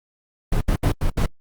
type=noise bursts at uneven times; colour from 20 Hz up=brown; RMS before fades=-18 dBFS; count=5; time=0.52-0.61 / 0.68-0.76 / 0.83-0.92 / 1.01-1.1 / 1.17-1.26 s; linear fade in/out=5 ms; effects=Opus 32 kbps